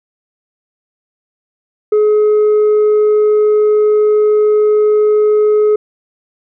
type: tone with tanh clipping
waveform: triangle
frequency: 423.5 Hz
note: G#4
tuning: 34 cents sharp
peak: -8 dBFS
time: 1.92-5.76 s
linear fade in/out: 5 ms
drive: 7 dB
effects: none